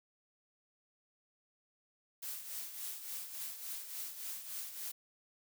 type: noise with tremolo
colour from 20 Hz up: blue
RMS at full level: -41 dBFS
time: 2.22-4.92 s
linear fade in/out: 10 ms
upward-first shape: triangle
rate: 3.5 Hz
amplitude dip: 65%
effects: none